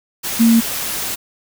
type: tone in noise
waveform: sine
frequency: 229.5 Hz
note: A#3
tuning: 27 cents flat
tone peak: -8 dBFS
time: 0.39-0.61 s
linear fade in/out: 20 ms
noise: white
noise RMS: -23 dBFS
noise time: 0.23-1.16 s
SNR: +12 dB
effects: none